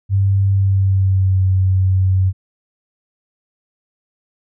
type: tone with pitch glide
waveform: sine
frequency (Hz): 98 to 94.17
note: G2 to F#2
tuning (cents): 0 to +31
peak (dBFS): -11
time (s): 0.09-2.33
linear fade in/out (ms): 50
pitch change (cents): -69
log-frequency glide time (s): 0.51-1.42
effects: none